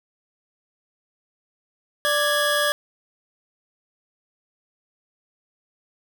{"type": "tone pair together", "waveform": "25% pulse", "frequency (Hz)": [587.3, 1661.2], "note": ["D5", "G#6"], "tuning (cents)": [0, 0], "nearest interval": "octave + tritone", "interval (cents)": 1800, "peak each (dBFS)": -18, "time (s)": [2.05, 2.72], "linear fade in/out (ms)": 0, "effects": []}